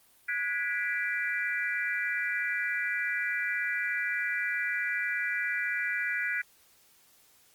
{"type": "chord", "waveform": "sine", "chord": "G# half-diminished seventh", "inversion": "third", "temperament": "equal with one note detuned", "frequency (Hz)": [1457.9, 1661.2, 1975.5, 2349], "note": ["F#6", "G#6", "B6", "D7"], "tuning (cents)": [-26, 0, 0, 0], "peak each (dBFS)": [-34, -34, -32, -36], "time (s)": [0.28, 6.42], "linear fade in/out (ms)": 10, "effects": ["white hiss -62 dBFS RMS until 7.54 s", "Opus 32 kbps"]}